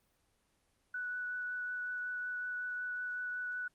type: tone with vibrato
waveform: sine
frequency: 1480 Hz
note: F#6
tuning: in tune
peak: -36 dBFS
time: 0.94-3.68 s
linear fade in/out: 5 ms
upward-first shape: triangle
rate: 5.4 Hz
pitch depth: 11 cents each way
effects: pink hiss -75 dBFS RMS until 3.74 s + Opus 24 kbps